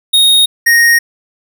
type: tone pair in turn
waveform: square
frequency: 3729 / 1864.5 Hz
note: A#7 / A#6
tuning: 0 / 0 cents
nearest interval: octave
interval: 1200 cents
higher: first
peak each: -6 dBFS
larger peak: neither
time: 0.13-0.46 / 0.66-0.99 s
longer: neither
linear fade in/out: 10 ms
effects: none